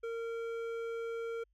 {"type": "tone with hard clipping", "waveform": "sine", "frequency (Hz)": 460, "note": "A#4", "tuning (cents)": -23, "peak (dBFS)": -38, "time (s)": [0.03, 1.44], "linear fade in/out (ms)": 10, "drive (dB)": 10, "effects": ["added 50 Hz sine -70 dBFS peak until 1.53 s"]}